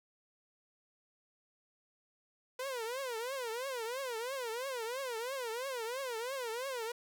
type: tone with vibrato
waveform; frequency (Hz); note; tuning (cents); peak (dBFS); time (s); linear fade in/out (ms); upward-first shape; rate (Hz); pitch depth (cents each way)
sawtooth; 493.9; B4; 0; -33; 2.59-6.92; 5; triangle; 3; 220
effects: none